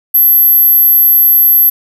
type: tone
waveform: sine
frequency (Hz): 12230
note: G9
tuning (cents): -44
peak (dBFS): -4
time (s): 0.14-1.7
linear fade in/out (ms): 10
effects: none